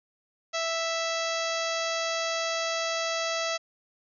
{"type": "harmonic tone", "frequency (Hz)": 659.3, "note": "E5", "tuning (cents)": 0, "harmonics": [1, 2, 3, 4, 5, 6, 7, 8, 9, 10], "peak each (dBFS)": [-31, -34, -36, -37, -38, -39, -39, -40, -41, -41], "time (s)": [0.53, 3.58], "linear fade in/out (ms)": 20, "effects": []}